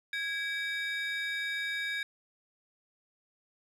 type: tone cluster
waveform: triangle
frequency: 1651 / 2302 / 3727 Hz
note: G#6 / D7 / A#7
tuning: -11 / -35 / -1 cents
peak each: -33 / -35 / -37 dBFS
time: 0.13-2.03 s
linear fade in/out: 2 ms
effects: none